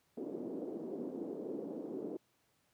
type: band-pass noise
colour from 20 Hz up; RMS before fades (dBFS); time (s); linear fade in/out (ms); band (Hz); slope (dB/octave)
white; -42; 0.17-2.17; 5; 240 to 410; 24
effects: pink hiss -75 dBFS RMS until 2.73 s + high-pass 100 Hz 12 dB/octave